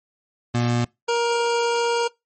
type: tone pair in turn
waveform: 25% pulse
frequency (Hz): 120 / 470.4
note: B2 / A#4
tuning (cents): -49 / +16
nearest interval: 2 octaves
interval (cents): 2365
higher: second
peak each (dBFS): -15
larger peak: neither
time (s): 0.54-0.85 / 1.08-2.08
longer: second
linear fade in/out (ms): 10
effects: noise-tail reverb RT60 0.2 s tail -24 dB re dry + MP3 32 kbps